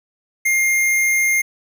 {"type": "tone", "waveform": "square", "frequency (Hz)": 2119, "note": "C7", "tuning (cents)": 21, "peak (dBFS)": -15, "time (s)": [0.45, 1.42], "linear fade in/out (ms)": 10, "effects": []}